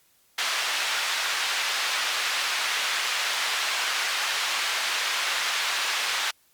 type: band-pass noise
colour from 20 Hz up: white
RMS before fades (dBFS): -27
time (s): 0.38-6.31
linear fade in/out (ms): 5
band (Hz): 980 to 3700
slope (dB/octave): 12
effects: white hiss -63 dBFS RMS until 6.53 s + Opus 48 kbps